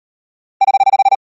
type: tone bursts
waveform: triangle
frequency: 784 Hz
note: G5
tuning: in tune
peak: -3 dBFS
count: 9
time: 0.61-1.15 s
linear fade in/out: 5 ms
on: 36 ms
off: 27 ms
effects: MP3 32 kbps